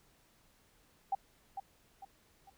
sine tone with echo, 784 Hz, G5, in tune, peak -29 dBFS, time 1.12-1.15 s, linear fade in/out 5 ms, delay 450 ms, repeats 3, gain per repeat -8 dB, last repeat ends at 2.5 s, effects pink hiss -68 dBFS RMS until 2.57 s

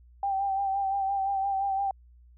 sine tone with vibrato, 784 Hz, G5, in tune, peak -25 dBFS, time 0.23-1.91 s, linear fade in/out 2 ms, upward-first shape sine, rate 5.8 Hz, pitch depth 34 cents each way, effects added 60 Hz sine -52 dBFS peak until 2.37 s

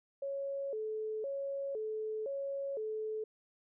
sine tone with vibrato, 490 Hz, B4, 14 cents flat, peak -35 dBFS, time 0.22-3.24 s, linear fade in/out 5 ms, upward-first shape square, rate 0.98 Hz, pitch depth 210 cents each way, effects none

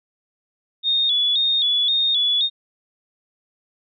sine tone with vibrato, 3550 Hz, A7, 15 cents sharp, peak -16 dBFS, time 0.83-2.5 s, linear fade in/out 50 ms, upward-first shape square, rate 1.9 Hz, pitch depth 65 cents each way, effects none

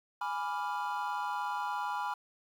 triangle chord, G# diminished seventh, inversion none, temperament equal, 830.6 / 987.8 / 1174.7 / 1396.9 Hz, G#5 / B5 / D6 / F6, 0 / 0 / 0 / 0 cents, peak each -35 / -34 / -40 / -39 dBFS, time 0.21-2.14 s, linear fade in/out 5 ms, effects 10-bit

